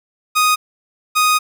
sawtooth tone pair in turn, 1244.5 / 1244.5 Hz, D#6 / D#6, 0 / 0 cents, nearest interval unison, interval 0 cents, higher neither, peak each -8 dBFS, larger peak neither, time 0.35-0.56 / 1.15-1.39 s, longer second, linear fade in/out 20 ms, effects none

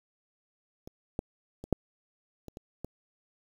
clicks, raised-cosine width 2 ms, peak -30 / -17 / -28 / -10 / -29 / -29 / -23 dBFS, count 7, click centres 0.875 / 1.191 / 1.64 / 1.727 / 2.483 / 2.571 / 2.846 s, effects 8-bit

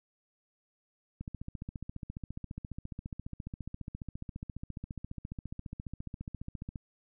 click train, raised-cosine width 5 ms, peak -27 dBFS, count 82, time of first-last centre 1.21-6.758 s, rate 14.6 Hz, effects none

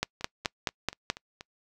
two click trains, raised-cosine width 0.2 ms, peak -9 / -24 dBFS, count 6 / 6, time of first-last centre 0.03-1.101 / 0.21-1.409 s, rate 4.67 / 4.17 Hz, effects noise-tail reverb RT60 0.1 s tail -26 dB re dry

